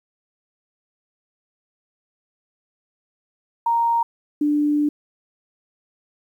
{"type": "tone pair in turn", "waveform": "sine", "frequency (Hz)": [931, 295.2], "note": ["A#5", "D4"], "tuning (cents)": [-2, 9], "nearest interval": "octave + minor sixth", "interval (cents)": 1989, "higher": "first", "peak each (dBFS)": [-16, -16], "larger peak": "neither", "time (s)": [[3.66, 4.03], [4.41, 4.89]], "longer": "second", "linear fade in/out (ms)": 5, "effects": ["9-bit"]}